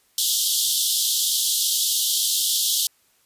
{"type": "high-pass noise", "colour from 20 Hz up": "pink", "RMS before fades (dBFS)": -21, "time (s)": [0.18, 2.87], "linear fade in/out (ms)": 2, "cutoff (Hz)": 3100, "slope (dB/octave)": 96, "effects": ["white hiss -62 dBFS RMS until 3.25 s", "resampled to 32000 Hz"]}